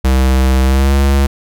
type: tone with pitch glide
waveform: square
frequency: 65.41 to 68.9 Hz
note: C2 to C#2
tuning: 0 to -10 cents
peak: -9 dBFS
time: 0.04-1.27 s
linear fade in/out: 10 ms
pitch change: +90 cents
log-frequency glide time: 0.63-0.94 s
effects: none